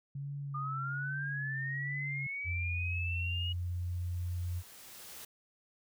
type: tone with vibrato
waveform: sine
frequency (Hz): 138.59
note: C#3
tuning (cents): 0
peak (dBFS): -37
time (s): 0.15-2.27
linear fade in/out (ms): 5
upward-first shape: sine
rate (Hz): 1.2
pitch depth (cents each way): 44
type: linear sweep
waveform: sine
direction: up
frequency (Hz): 1200 to 2900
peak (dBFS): -36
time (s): 0.54-3.53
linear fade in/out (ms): 10
type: noise with exponential growth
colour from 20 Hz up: white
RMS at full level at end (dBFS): -47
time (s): 1.98-5.25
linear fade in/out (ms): 5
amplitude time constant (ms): 710
type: tone with pitch glide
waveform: sine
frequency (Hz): 86.7 to 88.42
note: F2 to F2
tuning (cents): -12 to +22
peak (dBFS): -33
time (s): 2.44-4.63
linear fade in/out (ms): 50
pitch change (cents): +34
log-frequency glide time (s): 2.61-3.81
effects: none